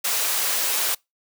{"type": "high-pass noise", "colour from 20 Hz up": "white", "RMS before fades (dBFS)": -23, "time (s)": [0.04, 0.95], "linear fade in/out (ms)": 10, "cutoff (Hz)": 470, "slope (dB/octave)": 12, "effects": ["noise-tail reverb RT60 0.2 s tail -26 dB re dry"]}